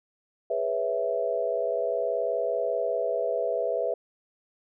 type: chord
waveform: sine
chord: C# minor seventh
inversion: second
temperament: equal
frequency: 415.3 / 493.9 / 554.4 / 659.3 Hz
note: G#4 / B4 / C#5 / E5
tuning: 0 / 0 / 0 / 0 cents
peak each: -33 / -29 / -33 / -28 dBFS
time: 0.5-3.94 s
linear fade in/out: 5 ms
effects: none